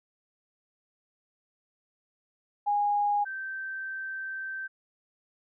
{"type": "tone pair in turn", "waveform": "sine", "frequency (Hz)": [822, 1555.5], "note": ["G#5", "G6"], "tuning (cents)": [-18, -14], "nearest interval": "major seventh", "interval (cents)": 1104, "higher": "second", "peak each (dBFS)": [-23, -33], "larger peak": "first", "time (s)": [[2.66, 3.25], [3.25, 4.68]], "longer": "second", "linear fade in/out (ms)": 20, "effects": []}